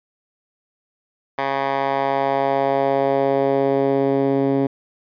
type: tone with band-pass filter sweep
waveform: 10% pulse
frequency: 137.2 Hz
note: C#3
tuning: 17 cents flat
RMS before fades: -19 dBFS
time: 1.38-4.67 s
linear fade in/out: 5 ms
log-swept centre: 1200 to 290 Hz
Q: 1.4
effects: resampled to 11025 Hz